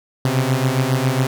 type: beating tone pair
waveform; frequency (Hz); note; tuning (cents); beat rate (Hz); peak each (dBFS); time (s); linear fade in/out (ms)
sawtooth; 127 / 134.3; B2 / C3; +49 / +46; 7.3; -15; 0.25-1.27; 2
effects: none